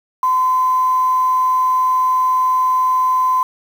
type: tone with quantisation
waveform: sine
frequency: 1023 Hz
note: C6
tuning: 39 cents flat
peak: -12 dBFS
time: 0.23-3.43 s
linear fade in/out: 2 ms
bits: 6
effects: none